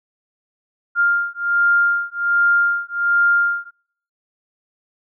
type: beating tone pair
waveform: sine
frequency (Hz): 1400 / 1401.3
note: F6 / F6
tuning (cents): +4 / +5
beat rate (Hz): 1.3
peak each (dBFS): -18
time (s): 0.95-3.71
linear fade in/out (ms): 50
effects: noise-tail reverb RT60 0.7 s tail -25 dB re dry